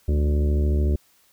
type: harmonic tone with a mistuned harmonic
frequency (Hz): 73.5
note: D2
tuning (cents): +2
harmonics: 1 / 2 / 3 / 4 / 5 / 6 / 7 / 8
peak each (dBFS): -18 / -32 / -31 / -35 / -31 / -40 / -45 / -40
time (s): 0.08-0.96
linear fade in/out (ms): 5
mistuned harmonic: 2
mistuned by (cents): +82
effects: white hiss -60 dBFS RMS until 1.32 s